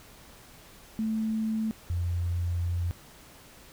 sine tone pair in turn, 220 / 86.98 Hz, A3 / F2, 0 / -6 cents, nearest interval octave + major third, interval 1606 cents, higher first, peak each -26 dBFS, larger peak neither, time 0.99-1.71 / 1.9-2.91 s, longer second, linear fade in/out 0 ms, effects pink hiss -52 dBFS RMS until 3.72 s

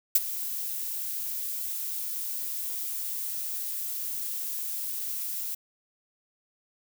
violet noise with ADSR envelope, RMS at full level -18 dBFS, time 0.15-5.55 s, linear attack 6 ms, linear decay 32 ms, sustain -15 dB, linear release 8 ms, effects none

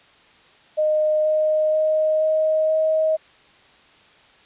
sine tone with pitch steps, 615 / 618.9 / 622.9 / 626.8 / 630.8 Hz, D#5 / D#5 / D#5 / D#5 / D#5, -20 / -9 / +2 / +13 / +24 cents, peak -16 dBFS, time 0.77-3.17 s, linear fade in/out 20 ms, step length 480 ms, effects white hiss -52 dBFS RMS until 4.45 s + resampled to 8000 Hz

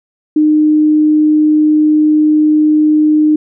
sine tone, 305.3 Hz, D#4, 33 cents flat, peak -6 dBFS, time 0.36-3.36 s, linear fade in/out 5 ms, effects none

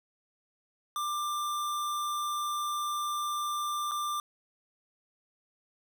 square tone with dropouts, 1187 Hz, D6, 18 cents sharp, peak -31 dBFS, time 0.96-4.2 s, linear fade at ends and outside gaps 1 ms, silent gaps 3.912-3.917 s, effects none

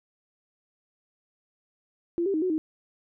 sine tone with pitch steps, 342.1 / 393.3 / 313.1 / 368.6 / 313.9 Hz, F4 / G4 / D#4 / F#4 / D#4, -36 / +6 / +11 / -7 / +15 cents, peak -23 dBFS, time 2.18-2.58 s, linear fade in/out 0 ms, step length 80 ms, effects none

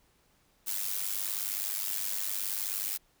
blue noise with amplitude modulation, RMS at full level -30 dBFS, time 0.66-2.98 s, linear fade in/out 20 ms, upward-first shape sine, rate 99.2 Hz, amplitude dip 80%, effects pink hiss -68 dBFS RMS until 3.2 s

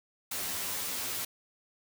white noise with comb filter, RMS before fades -35 dBFS, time 0.31-1.25 s, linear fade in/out 5 ms, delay 11 ms, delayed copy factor +1, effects none

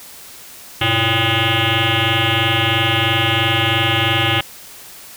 sine tone with frequency modulation, 1474 Hz, F#6, 7 cents flat, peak -13 dBFS, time 0.81-4.41 s, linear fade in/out 5 ms, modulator 225 Hz, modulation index 8, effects white hiss -38 dBFS RMS until 5.16 s

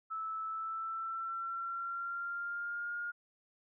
sine tone with pitch glide, 1310 to 1420.3 Hz, E6 to F6, -11 to +29 cents, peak -36 dBFS, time 0.1-3.12 s, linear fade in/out 20 ms, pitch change +140 cents, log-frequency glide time 0.45-2.94 s, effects none

